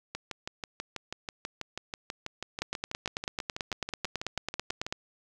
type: two click trains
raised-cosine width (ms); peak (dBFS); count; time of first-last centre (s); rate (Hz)
0.2; -14 / -18; 22 / 30; 2.62-4.925 / 0.15-4.865; 9.11 / 6.15
effects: none